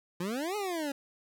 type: exponential two-way sweep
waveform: 25% pulse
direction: up then down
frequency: 167.7 to 429.8 to 271.8 Hz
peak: -28 dBFS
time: 0.2-0.92 s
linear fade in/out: 5 ms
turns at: 0.56 s
effects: none